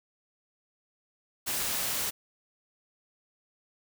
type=noise; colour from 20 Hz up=white; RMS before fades=-31 dBFS; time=1.46-2.11 s; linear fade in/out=20 ms; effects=none